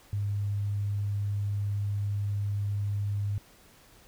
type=tone; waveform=sine; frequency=101.7 Hz; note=G#2; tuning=36 cents flat; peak=-27 dBFS; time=0.13-3.38 s; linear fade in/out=0 ms; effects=pink hiss -57 dBFS RMS until 4.07 s